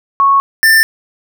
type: tone pair in turn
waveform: sine / square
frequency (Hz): 1104 / 1785.7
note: C#6 / A6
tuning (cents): -7 / +25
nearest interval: minor sixth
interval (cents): 832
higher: second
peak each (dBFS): -6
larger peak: neither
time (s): 0.2-0.4 / 0.63-0.83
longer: neither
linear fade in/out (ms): 0
effects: none